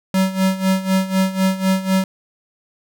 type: tone with tremolo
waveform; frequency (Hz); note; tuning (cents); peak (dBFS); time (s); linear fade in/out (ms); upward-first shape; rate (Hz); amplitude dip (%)
square; 189.7; F#3; +43; -13; 0.14-2.04; 2; sine; 4; 80
effects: none